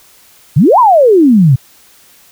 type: exponential two-way sweep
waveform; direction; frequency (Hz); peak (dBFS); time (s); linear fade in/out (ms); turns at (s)
sine; up then down; 121.5 to 1046.5 to 121.5; -3; 0.56-1.56; 10; 0.79
effects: white hiss -44 dBFS RMS until 2.31 s